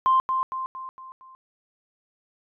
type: tone with echo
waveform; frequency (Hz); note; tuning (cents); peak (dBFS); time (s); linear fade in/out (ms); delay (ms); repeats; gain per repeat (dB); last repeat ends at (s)
sine; 1046.5; C6; 0; -15; 0.06-0.2; 0; 230; 5; -6; 1.35
effects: tanh soft clip ceiling -11 dBFS